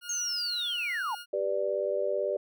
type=tone; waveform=20% pulse; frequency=1425 Hz; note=F6; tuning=34 cents sharp; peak=-35 dBFS; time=0.01-1.26 s; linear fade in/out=50 ms
type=linear sweep; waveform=sine; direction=down; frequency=6570 to 784 Hz; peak=-29 dBFS; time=0.09-1.15 s; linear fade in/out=5 ms
type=chord; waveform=sine; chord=G major; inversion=none; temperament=just; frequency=392 / 490 / 588 Hz; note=G4 / B4 / D5; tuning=0 / -14 / +2 cents; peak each=-32 / -33 / -29 dBFS; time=1.33-2.37 s; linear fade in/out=5 ms
effects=none